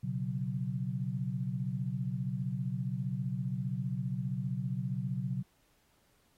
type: chord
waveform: sine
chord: B suspended second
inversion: none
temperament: equal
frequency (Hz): 123.47 / 138.59 / 185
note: B2 / C#3 / F#3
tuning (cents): 0 / 0 / 0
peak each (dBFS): -36 / -36 / -37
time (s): 0.03-5.43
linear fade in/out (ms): 10
effects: pink hiss -71 dBFS RMS until 6.37 s + AAC 48 kbps